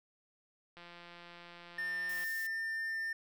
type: click train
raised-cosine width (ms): 0.3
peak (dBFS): -36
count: 255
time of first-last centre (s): 0.77-2.238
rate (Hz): 173
type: tone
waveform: triangle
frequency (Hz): 1799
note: A6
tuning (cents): +38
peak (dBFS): -33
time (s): 1.78-3.13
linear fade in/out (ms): 5
type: noise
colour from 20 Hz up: blue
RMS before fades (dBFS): -48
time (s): 2.09-2.47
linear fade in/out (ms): 5
effects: none